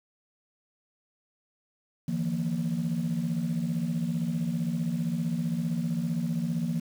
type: chord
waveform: sine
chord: Eb suspended second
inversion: none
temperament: equal with one note detuned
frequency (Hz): 155.56 / 170.92 / 233.1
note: Eb3 / F3 / Bb3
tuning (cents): 0 / -37 / 0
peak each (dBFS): -32 / -28 / -30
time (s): 2.08-6.8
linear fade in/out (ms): 5
effects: tanh soft clip ceiling -21 dBFS + 8-bit